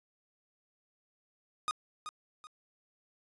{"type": "tone with echo", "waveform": "45% pulse", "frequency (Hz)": 1237, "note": "D#6", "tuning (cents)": -10, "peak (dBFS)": -30, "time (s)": [1.68, 1.71], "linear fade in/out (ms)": 0, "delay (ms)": 380, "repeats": 2, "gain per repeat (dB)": -9, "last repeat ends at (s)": 2.47, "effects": ["resampled to 24000 Hz"]}